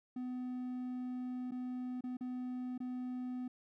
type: tone with dropouts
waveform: triangle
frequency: 251.1 Hz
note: B3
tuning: 29 cents sharp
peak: -36 dBFS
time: 0.16-3.48 s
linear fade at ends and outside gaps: 5 ms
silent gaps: 1.51-1.518 / 2.009-2.038 / 2.17-2.208 / 2.779-2.802 s
effects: none